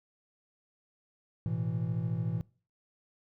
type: chord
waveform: triangle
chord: A suspended second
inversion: none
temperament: equal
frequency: 110 / 123.47 / 164.81 Hz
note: A2 / B2 / E3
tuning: 0 / 0 / 0 cents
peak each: -32 / -33 / -32 dBFS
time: 1.46-2.41 s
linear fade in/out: 0 ms
effects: noise-tail reverb RT60 0.4 s tail -23 dB re dry